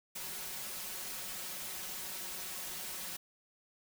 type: noise with comb filter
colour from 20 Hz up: white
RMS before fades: -42 dBFS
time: 0.15-3.17 s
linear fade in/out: 10 ms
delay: 5.4 ms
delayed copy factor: +0.85
effects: none